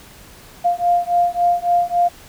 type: beating tone pair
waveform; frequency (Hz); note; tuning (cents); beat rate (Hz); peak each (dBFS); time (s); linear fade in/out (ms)
sine; 698.5 / 702.1; F5 / F5; 0 / +9; 3.6; -17; 0.64-2.09; 20
effects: pink hiss -43 dBFS RMS until 2.28 s